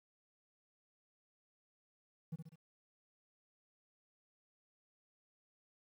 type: tone with echo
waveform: triangle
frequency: 161.3 Hz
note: E3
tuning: 37 cents flat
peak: -36 dBFS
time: 2.32-2.36 s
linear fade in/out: 10 ms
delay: 66 ms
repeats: 3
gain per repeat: -6 dB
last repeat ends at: 2.558 s
effects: tanh soft clip ceiling -32 dBFS + 12-bit